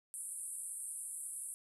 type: band-pass noise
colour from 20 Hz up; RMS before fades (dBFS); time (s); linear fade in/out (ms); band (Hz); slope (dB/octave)
pink; -44; 0.14-1.54; 0; 8400 to 11000; 96
effects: none